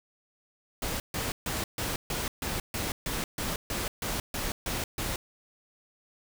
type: noise bursts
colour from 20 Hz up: pink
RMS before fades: -32 dBFS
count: 14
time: 0.82-5.16 s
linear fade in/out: 2 ms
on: 180 ms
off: 140 ms
effects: none